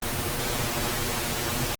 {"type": "noise with comb filter", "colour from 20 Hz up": "pink", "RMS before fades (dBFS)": -28, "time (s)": [0.02, 1.75], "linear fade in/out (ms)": 5, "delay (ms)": 8.4, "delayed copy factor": 0.8, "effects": ["Opus 24 kbps"]}